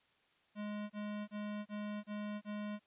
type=tone bursts; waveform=square; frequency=208.5 Hz; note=G#3; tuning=7 cents sharp; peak=-40 dBFS; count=6; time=0.55-2.795 s; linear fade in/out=50 ms; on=350 ms; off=29 ms; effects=white hiss -72 dBFS RMS until 2.86 s + resampled to 8000 Hz